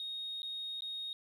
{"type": "tone with dropouts", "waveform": "triangle", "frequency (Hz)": 3729, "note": "A#7", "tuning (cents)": 0, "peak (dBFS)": -35, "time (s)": [0, 1.13], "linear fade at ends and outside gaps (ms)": 1, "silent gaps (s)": [[0.42, 0.43], [0.807, 0.821]], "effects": ["tanh soft clip ceiling -35 dBFS"]}